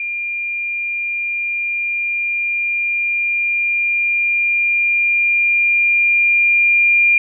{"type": "tone with level ramp", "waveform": "sine", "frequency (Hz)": 2400, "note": "D7", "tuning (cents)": 37, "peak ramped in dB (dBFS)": [-20, -9], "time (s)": [0, 7.18], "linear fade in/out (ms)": 2, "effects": []}